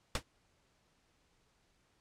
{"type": "noise with exponential decay", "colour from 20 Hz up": "pink", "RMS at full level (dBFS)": -28, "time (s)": [0.15, 0.23], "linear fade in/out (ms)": 2, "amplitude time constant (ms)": 17, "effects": ["pink hiss -73 dBFS RMS until 2 s", "low-pass 8000 Hz 12 dB/octave"]}